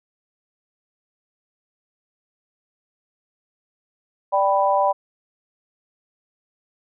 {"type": "chord", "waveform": "sine", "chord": "G major", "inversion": "second", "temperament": "equal", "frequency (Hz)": [587.3, 784, 987.8], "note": ["D5", "G5", "B5"], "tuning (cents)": [0, 0, 0], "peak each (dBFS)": -20, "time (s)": [4.32, 4.93], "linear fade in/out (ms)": 20, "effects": []}